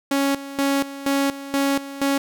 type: tone with tremolo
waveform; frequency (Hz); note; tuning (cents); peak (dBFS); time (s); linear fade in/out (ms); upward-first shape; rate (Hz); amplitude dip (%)
sawtooth; 277.2; C#4; 0; -14; 0.11-2.18; 5; square; 2.1; 80
effects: none